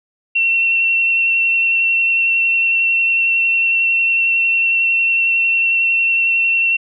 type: tone with vibrato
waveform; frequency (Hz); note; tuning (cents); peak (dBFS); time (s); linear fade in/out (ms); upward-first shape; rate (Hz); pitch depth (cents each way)
sine; 2712; E7; +49; -12; 0.35-6.77; 10; sine; 11; 13
effects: none